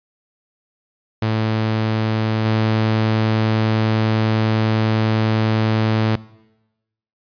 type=tone with level steps; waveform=sawtooth; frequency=110 Hz; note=A2; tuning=in tune; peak=-13 / -11 dBFS; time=1.22-6.16 s; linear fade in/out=5 ms; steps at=2.45 s; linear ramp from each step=5 ms; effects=noise-tail reverb RT60 1.0 s tail -21 dB re dry + resampled to 11025 Hz